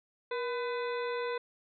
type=harmonic tone with a mistuned harmonic; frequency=502 Hz; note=B4; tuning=28 cents sharp; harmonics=1 / 2 / 3 / 4 / 5 / 7 / 8; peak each=-33 / -39 / -43 / -45 / -47 / -50 / -51 dBFS; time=0.31-1.38 s; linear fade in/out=5 ms; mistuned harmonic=1; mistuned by=-82 cents; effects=none